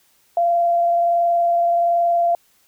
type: tone with frequency modulation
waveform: sine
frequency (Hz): 688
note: F5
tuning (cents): -26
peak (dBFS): -14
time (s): 0.37-2.35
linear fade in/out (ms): 2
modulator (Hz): 21.3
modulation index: 0.26
effects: white hiss -59 dBFS RMS until 2.67 s